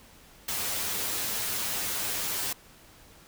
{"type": "noise with comb filter", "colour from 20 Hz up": "white", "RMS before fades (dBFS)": -31, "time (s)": [0.48, 2.53], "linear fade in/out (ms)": 5, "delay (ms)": 9.7, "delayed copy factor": 0.75, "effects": ["pink hiss -54 dBFS RMS until 3.27 s"]}